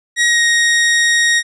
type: tone with pitch glide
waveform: sawtooth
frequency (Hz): 1897 to 1874.1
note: A#6 to A#6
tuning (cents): +30 to +9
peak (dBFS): -7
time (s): 0.16-1.43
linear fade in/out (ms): 50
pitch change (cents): -21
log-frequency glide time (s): 0.26-0.41
effects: resampled to 22050 Hz